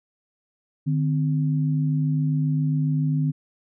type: tone pair together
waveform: sine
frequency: 151.12 / 258.6 Hz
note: D3 / C4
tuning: +50 / -20 cents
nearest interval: major sixth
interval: 930 cents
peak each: -20 / -27 dBFS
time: 0.86-3.32 s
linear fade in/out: 20 ms
effects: none

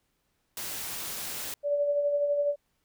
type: noise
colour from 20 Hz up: white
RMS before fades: -36 dBFS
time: 0.57-1.54 s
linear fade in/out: 2 ms
type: tone with tremolo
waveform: sine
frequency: 578 Hz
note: D5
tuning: 28 cents flat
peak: -22 dBFS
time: 1.63-2.56 s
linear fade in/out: 50 ms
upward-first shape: sine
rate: 12 Hz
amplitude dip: 40%
effects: pink hiss -75 dBFS RMS until 2.84 s

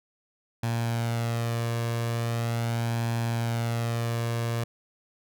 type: tone with flanger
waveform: sawtooth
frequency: 116.54 Hz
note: A#2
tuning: in tune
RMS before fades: -28 dBFS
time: 0.63-4.64 s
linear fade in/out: 5 ms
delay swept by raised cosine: 1.2 to 1.8 ms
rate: 0.4 Hz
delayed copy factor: +0.5
effects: none

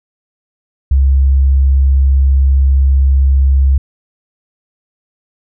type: tone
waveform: sine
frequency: 67.6 Hz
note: C#2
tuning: 43 cents flat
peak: -6 dBFS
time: 0.91-3.78 s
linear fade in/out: 5 ms
effects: none

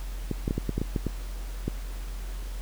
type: clicks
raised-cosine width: 3 ms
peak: -14 dBFS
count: 10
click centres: 0.313 / 0.479 / 0.509 / 0.58 / 0.693 / 0.78 / 0.816 / 0.962 / 1.067 / 1.68 s
effects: added 44 Hz sine -32 dBFS peak until 2.61 s + pink hiss -47 dBFS RMS until 2.61 s

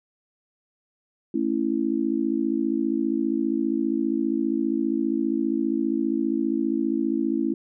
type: chord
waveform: sine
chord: A major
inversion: none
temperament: just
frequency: 220 / 275 / 330 Hz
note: A3 / C#4 / E4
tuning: 0 / -14 / +2 cents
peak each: -28 / -25 / -25 dBFS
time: 1.34-7.54 s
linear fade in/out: 5 ms
effects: none

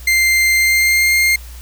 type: tone with pitch glide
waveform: 40% pulse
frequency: 2093 to 2116 Hz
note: C7 to C7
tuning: 0 to +19 cents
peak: -10 dBFS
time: 0.07-1.36 s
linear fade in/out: 5 ms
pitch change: +19 cents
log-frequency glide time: 0.55-1.14 s
effects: added 60 Hz sine -31 dBFS peak until 1.61 s + white hiss -41 dBFS RMS until 1.61 s

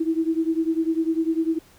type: beating tone pair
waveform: sine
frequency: 321.5 / 331.5 Hz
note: E4 / E4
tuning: -43 / +10 cents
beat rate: 10 Hz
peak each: -22 / -24 dBFS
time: 0-1.59 s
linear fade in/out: 10 ms
effects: pink hiss -54 dBFS RMS until 1.78 s

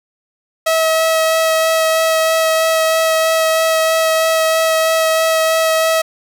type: tone with vibrato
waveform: sawtooth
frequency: 644 Hz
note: E5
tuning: 41 cents flat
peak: -8 dBFS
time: 0.66-6.02 s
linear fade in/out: 10 ms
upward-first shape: sine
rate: 3.1 Hz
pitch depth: 9 cents each way
effects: none

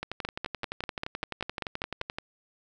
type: two click trains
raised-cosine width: 0.3 ms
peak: -15 / -17 dBFS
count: 10 / 26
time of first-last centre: 0.25-2.015 / 0.03-2.185 s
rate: 5.1 / 11.6 Hz
effects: none

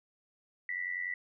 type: tone with amplitude modulation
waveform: sine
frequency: 1966 Hz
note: B6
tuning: 8 cents flat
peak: -30 dBFS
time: 0.69-1.14 s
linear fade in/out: 2 ms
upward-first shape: sine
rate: 90.4 Hz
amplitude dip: 75%
effects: none

